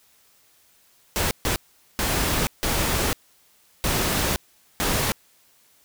pink noise bursts at uneven times, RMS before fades -23 dBFS, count 6, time 1.16-1.31 / 1.45-1.56 / 1.99-2.47 / 2.63-3.13 / 3.84-4.36 / 4.8-5.12 s, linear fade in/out 0 ms, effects white hiss -59 dBFS RMS until 5.84 s

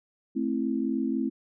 sine chord, A minor, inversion none, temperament just, 220 / 264 / 330 Hz, A3 / C4 / E4, 0 / +16 / +2 cents, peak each -30 / -28 / -31 dBFS, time 0.35-1.3 s, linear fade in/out 20 ms, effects none

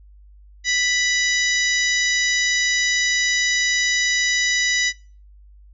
harmonic tone with a mistuned harmonic, 987.8 Hz, B5, in tune, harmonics 2 / 3 / 4 / 5 / 6 / 7, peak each -20 / -29 / -25 / -27 / -25 / -29 dBFS, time 0.64-4.93 s, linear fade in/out 50 ms, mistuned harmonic 4, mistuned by -38 cents, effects noise-tail reverb RT60 0.4 s tail -24 dB re dry + added 50 Hz sine -44 dBFS peak until 5.73 s

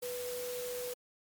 sine tone in noise, 492.8 Hz, B4, 4 cents flat, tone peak -37 dBFS, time 0.02-0.94 s, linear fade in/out 10 ms, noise white, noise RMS -44 dBFS, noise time 0.02-0.94 s, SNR +4 dB, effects MP3 96 kbps

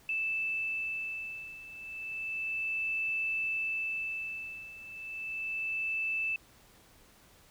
sine beating tone pair, 2637 / 2637.32 Hz, E7 / E7, 0 / 0 cents, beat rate 0.32 Hz, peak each -37 / -34 dBFS, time 0.09-6.36 s, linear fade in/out 2 ms, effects pink hiss -60 dBFS RMS until 7.5 s

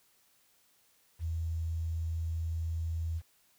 sine tone with quantisation, 82 Hz, E2, 9 cents flat, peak -31 dBFS, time 1.19-3.22 s, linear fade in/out 50 ms, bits 10, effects white hiss -68 dBFS RMS until 3.58 s

